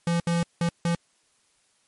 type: tone bursts at uneven times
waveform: square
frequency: 170.2 Hz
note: F3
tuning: 44 cents flat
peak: -22 dBFS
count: 4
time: 0.07-0.2 / 0.27-0.43 / 0.61-0.69 / 0.85-0.95 s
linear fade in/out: 2 ms
effects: white hiss -66 dBFS RMS until 1.87 s + MP3 48 kbps